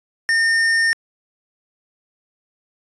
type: tone with tanh clipping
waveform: sine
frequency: 1821 Hz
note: A#6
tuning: 41 cents flat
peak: -16 dBFS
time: 0.29-0.93 s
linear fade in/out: 0 ms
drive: 14 dB
effects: resampled to 22050 Hz